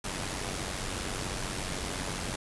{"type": "noise with amplitude modulation", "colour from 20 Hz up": "pink", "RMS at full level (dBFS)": -32, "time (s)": [0.04, 2.36], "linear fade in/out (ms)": 5, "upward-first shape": "sine", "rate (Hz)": 94, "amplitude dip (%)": 60, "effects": ["resampled to 24000 Hz"]}